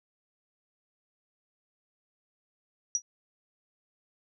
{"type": "tone with exponential decay", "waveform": "sine", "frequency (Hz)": 5790, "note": "F#8", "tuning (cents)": -38, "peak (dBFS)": -20, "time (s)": [2.95, 3.02], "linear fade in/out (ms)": 1, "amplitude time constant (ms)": 15, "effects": []}